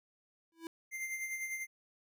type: tone with exponential growth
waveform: square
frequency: 329.6 Hz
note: E4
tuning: in tune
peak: -38 dBFS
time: 0.52-0.67 s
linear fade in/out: 1 ms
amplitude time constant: 31 ms
type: tone with tremolo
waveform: square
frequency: 2093 Hz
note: C7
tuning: in tune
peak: -36 dBFS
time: 0.91-1.67 s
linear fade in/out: 50 ms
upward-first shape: sine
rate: 10 Hz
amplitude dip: 50%
effects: none